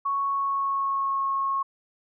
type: tone with pitch glide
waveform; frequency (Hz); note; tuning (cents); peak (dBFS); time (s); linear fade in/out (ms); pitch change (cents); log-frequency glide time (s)
sine; 1108.7 to 1091.5; C#6 to C#6; 0 to -27; -23; 0.05-1.63; 10; -27; 0.23-1.24
effects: none